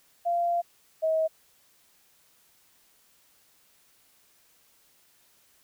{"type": "tone pair in turn", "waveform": "sine", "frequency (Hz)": [691, 638.1], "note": ["F5", "D#5"], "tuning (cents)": [-19, 44], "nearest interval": "minor second", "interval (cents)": 137, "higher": "first", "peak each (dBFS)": [-23, -22], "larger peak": "second", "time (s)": [[0.25, 0.62], [1.02, 1.28]], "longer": "first", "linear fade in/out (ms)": 20, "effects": ["white hiss -63 dBFS RMS until 5.63 s"]}